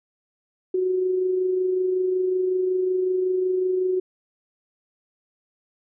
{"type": "tone with amplitude modulation", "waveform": "sine", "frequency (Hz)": 369.8, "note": "F#4", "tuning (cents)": -1, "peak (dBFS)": -18, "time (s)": [0.74, 4], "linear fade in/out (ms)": 5, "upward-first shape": "sine", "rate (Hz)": 25.4, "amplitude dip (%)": 35, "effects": []}